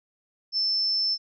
sine tone, 5300 Hz, E8, 9 cents sharp, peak -22 dBFS, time 0.52-1.18 s, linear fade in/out 50 ms, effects none

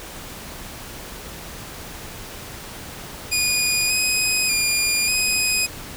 15% pulse tone with pitch steps, 2458 / 2509 / 2417 / 2505 Hz, D#7 / D#7 / D7 / D#7, -22 / +14 / +49 / +11 cents, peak -11 dBFS, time 3.31-5.67 s, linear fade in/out 20 ms, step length 590 ms, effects pink hiss -36 dBFS RMS until 5.96 s

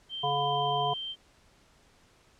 sine tone, 3136 Hz, G7, in tune, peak -34 dBFS, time 0.09-1.16 s, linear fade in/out 50 ms
harmonic tone, 142.7 Hz, D3, 49 cents flat, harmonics 1 / 3 / 5 / 7, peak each -36 / -35 / -29 / -30 dBFS, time 0.23-0.94 s, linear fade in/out 10 ms
effects pink hiss -62 dBFS RMS until 2.39 s + low-pass 8000 Hz 12 dB/octave

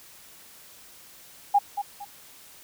sine tone with echo, 811 Hz, G#5, 41 cents flat, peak -15 dBFS, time 1.54-1.59 s, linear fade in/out 10 ms, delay 230 ms, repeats 2, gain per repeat -10 dB, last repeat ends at 2.05 s, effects white hiss -50 dBFS RMS until 2.63 s

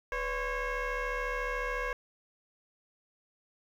sine tone with frequency modulation, 571 Hz, D5, 49 cents flat, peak -28 dBFS, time 0.12-1.93 s, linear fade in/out 2 ms, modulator 534 Hz, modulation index 3, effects tanh soft clip ceiling -30 dBFS + 10-bit

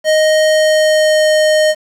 square tone with pitch glide, 622.3 to 617.6 Hz, D#5 to D#5, 0 to -13 cents, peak -9 dBFS, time 0.04-1.75 s, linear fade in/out 50 ms, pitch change -13 cents, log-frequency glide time 0.46-1.27 s, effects low-pass 9000 Hz 12 dB/octave + 7-bit

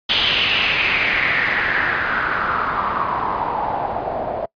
white noise with low-pass filter sweep, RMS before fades -20 dBFS, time 0.09-4.46 s, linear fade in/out 10 ms, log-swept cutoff 3300 to 640 Hz, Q 4.7, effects noise-tail reverb RT60 0.1 s tail -24 dB re dry + resampled to 11025 Hz

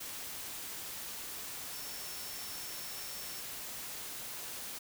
sine tone in noise, 5420 Hz, E8, 47 cents sharp, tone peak -49 dBFS, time 1.73-3.41 s, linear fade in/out 10 ms, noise white, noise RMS -43 dBFS, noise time 0-4.79 s, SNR -9 dB, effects none

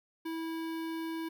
square tone with notch filter, 326.2 Hz, E4, 18 cents flat, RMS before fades -37 dBFS, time 0.25-1.29 s, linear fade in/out 10 ms, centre 7100 Hz, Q 1, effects none

